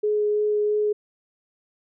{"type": "tone with vibrato", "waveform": "sine", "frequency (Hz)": 420, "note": "G#4", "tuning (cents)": 19, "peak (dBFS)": -19, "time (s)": [0.03, 0.93], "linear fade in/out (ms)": 10, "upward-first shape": "sine", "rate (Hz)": 3, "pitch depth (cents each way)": 8, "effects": []}